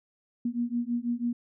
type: beating tone pair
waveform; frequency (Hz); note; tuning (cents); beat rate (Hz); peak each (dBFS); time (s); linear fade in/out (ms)
sine; 235.9 / 242; A#3 / B3; +21 / -35; 6.1; -30; 0.45-1.33; 5
effects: none